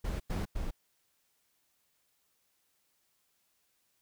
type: noise bursts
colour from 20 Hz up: brown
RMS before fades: -34 dBFS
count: 3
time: 0.04-0.71 s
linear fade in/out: 10 ms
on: 160 ms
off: 95 ms
effects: white hiss -75 dBFS RMS until 4.01 s